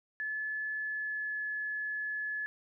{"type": "tone with pitch glide", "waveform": "sine", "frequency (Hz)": [1724, 1712.1], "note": ["A6", "A6"], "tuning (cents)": [-36, -48], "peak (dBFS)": -33, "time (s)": [0.2, 2.46], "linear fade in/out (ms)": 0, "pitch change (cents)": -12, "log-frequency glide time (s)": [0.76, 1.42], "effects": []}